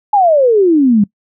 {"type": "exponential sweep", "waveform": "sine", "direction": "down", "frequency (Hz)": [855, 196], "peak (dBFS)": -6, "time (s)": [0.13, 1.04], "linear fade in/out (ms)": 5, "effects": ["noise-tail reverb RT60 0.1 s tail -23 dB re dry"]}